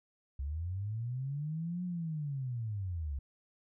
sine linear two-way sweep, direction up then down, 65.41 to 181.8 to 65.41 Hz, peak -34 dBFS, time 0.39-3.19 s, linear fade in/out 5 ms, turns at 1.84 s, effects none

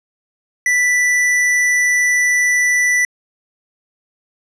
sine tone with hard clipping, 1975.5 Hz, B6, in tune, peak -13 dBFS, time 0.66-3.05 s, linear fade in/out 2 ms, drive 18 dB, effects low-pass 10000 Hz 12 dB/octave

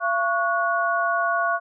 sine tone cluster, 682 / 1113 / 1459 Hz, F5 / C#6 / F#6, -41 / +7 / -25 cents, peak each -24 dBFS, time 0-1.6 s, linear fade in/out 50 ms, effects none

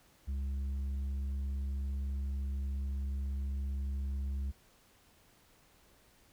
sine tone with tanh clipping, 68.3 Hz, C#2, 25 cents flat, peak -34 dBFS, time 0.27-4.52 s, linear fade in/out 20 ms, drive 5 dB, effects pink hiss -65 dBFS RMS until 6.32 s

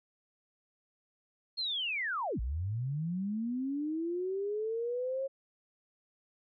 sine linear two-way sweep, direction down then up, 4316 to 51.91 to 546 Hz, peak -31 dBFS, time 1.57-5.28 s, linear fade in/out 20 ms, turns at 2.4 s, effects MP3 64 kbps

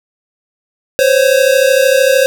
square tone pair together, 515.8 / 549 Hz, C5 / C#5, -25 / -17 cents, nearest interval minor second, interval 108 cents, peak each -11 dBFS, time 0.99-2.26 s, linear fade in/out 0 ms, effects none

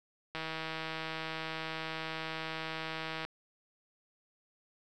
click train, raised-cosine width 0.3 ms, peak -22 dBFS, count 465, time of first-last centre 0.35-3.25 s, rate 160 Hz, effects none

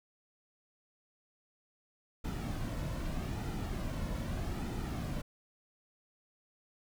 brown noise with flanger, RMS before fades -37 dBFS, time 2.24-5.22 s, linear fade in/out 10 ms, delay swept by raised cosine 1.8 to 2.52 ms, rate 0.81 Hz, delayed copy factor -0.5, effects none

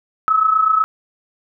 sine tone pair together, 1268 / 1296.1 Hz, D#6 / E6, +32 / -30 cents, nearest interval unison, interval 38 cents, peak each -18 / -13 dBFS, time 0.28-0.84 s, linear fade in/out 0 ms, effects none

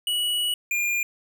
square tone pair in turn, 2932 / 2408 Hz, F#7 / D7, -16 / +43 cents, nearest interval minor third, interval 341 cents, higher first, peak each -23 dBFS, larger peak neither, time 0.07-0.54 / 0.71-1.03 s, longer first, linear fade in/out 2 ms, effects none

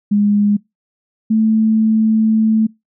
sine tone pair in turn, 205.7 / 219.7 Hz, G#3 / A3, -16 / -2 cents, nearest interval minor second, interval 114 cents, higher second, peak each -10 dBFS, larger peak neither, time 0.11-0.57 / 1.3-2.67 s, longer second, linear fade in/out 10 ms, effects noise-tail reverb RT60 0.2 s tail -24 dB re dry

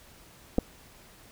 clicks, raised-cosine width 2 ms, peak -11 dBFS, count 2, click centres 0.583 / 0.587 s, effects pink hiss -54 dBFS RMS until 1.31 s

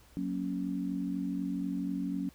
sine chord, F# major, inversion none, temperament equal, 185 / 233.1 / 277.2 Hz, F#3 / A#3 / C#4, 0 / 0 / 0 cents, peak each -35 / -39 / -34 dBFS, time 0.17-2.29 s, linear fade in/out 0 ms, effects added 60 Hz sine -60 dBFS peak until 2.34 s + pink hiss -61 dBFS RMS until 2.34 s

